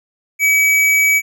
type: tone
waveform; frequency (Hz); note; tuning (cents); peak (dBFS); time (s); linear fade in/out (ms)
square; 2280; C#7; +48; -11; 0.39-1.22; 50
effects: none